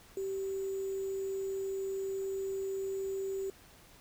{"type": "tone with sample-and-hold", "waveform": "sine", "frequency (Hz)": 386.8, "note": "G4", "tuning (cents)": -23, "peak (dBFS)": -33, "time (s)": [0.17, 3.5], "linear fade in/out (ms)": 2, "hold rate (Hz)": 7350, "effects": ["pink hiss -58 dBFS RMS until 4 s"]}